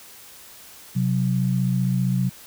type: tone pair together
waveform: sine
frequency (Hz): 129.65 / 185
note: C3 / F#3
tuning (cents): -15 / 0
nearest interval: tritone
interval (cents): 615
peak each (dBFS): -21 / -22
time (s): 0.95-2.3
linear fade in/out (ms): 20
effects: white hiss -45 dBFS RMS until 2.46 s